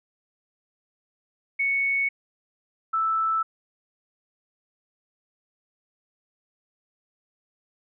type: tone pair in turn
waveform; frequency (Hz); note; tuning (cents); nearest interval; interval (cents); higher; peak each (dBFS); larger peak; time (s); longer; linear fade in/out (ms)
sine; 2217 / 1318.2; C#7 / E6; 0 / 0; major sixth; 900; first; -21; neither; 1.59-2.09 / 2.93-3.43; neither; 10
effects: none